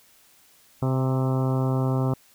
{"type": "harmonic tone with a mistuned harmonic", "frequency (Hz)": 130.81, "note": "C3", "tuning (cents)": 0, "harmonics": [1, 2, 3, 4, 5, 6, 7, 8, 9, 10], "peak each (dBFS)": [-22, -28, -32, -34, -36, -38, -39, -40, -41, -42], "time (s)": [0.82, 2.14], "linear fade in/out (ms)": 5, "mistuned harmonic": 6, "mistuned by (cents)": 17, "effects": ["white hiss -57 dBFS RMS until 2.34 s"]}